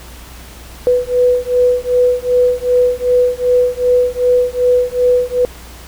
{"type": "beating tone pair", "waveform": "sine", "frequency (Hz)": [493.9, 496.5], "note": ["B4", "B4"], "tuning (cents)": [0, 9], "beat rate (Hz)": 2.6, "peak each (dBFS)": -13, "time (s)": [0.87, 5.45], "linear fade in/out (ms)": 0, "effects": ["added 60 Hz sine -35 dBFS peak until 5.87 s", "pink hiss -37 dBFS RMS until 5.87 s"]}